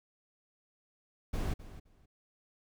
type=noise with echo; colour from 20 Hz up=brown; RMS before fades=-33 dBFS; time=1.33-1.54 s; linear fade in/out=10 ms; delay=260 ms; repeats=2; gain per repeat=-15 dB; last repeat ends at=2.06 s; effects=none